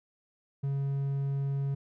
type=tone; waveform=triangle; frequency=138.59 Hz; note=C#3; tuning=in tune; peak=-26 dBFS; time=0.63-1.75 s; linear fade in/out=10 ms; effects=none